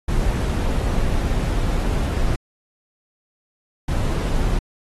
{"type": "noise bursts at uneven times", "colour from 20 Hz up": "brown", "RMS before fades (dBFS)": -20, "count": 2, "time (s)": [[0.08, 2.36], [3.88, 4.59]], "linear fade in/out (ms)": 5, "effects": ["AAC 32 kbps"]}